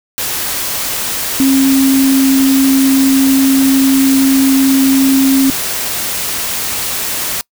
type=tone in noise; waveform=sine; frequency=268.9 Hz; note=C4; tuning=47 cents sharp; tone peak=-7 dBFS; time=1.4-5.5 s; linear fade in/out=0 ms; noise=white; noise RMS=-18 dBFS; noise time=0.18-7.41 s; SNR=+8 dB; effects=noise-tail reverb RT60 0.1 s tail -25 dB re dry